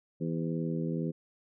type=harmonic tone with a mistuned harmonic; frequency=81.8 Hz; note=E2; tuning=13 cents flat; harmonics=2 / 3 / 4 / 5 / 6; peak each=-32 / -36 / -38 / -40 / -42 dBFS; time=0.2-1.12 s; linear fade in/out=20 ms; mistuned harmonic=6; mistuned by=+55 cents; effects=none